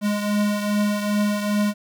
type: beating tone pair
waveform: square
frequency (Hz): 206.8 / 209.3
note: G#3 / G#3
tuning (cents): -7 / +14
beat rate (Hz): 2.5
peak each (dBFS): -21 / -28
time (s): 0.01-1.74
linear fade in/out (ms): 50
effects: 10-bit